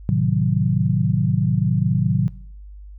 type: chord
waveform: sine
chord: A diminished seventh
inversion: none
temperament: equal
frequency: 110 / 130.81 / 155.56 / 185 Hz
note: A2 / C3 / Eb3 / Gb3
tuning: 0 / 0 / 0 / 0 cents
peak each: -21 dBFS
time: 0.09-2.28 s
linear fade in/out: 0 ms
effects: noise-tail reverb RT60 0.6 s tail -20 dB re dry + added 50 Hz sine -36 dBFS peak until 2.98 s